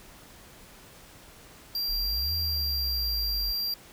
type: tone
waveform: square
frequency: 4742 Hz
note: D8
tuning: 16 cents sharp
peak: -28 dBFS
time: 1.75-3.74 s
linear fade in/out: 2 ms
type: exponential two-way sweep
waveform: sine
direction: up then down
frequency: 34.18 to 83.8 to 46.76 Hz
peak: -31 dBFS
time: 1.88-3.53 s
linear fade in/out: 20 ms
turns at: 2.34 s
effects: pink hiss -51 dBFS RMS until 3.92 s